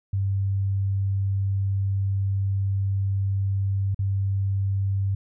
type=tone with dropouts; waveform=sine; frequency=97.9 Hz; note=G2; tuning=2 cents flat; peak=-21 dBFS; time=0.13-5.15 s; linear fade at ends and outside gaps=5 ms; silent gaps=3.946-3.99 s; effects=none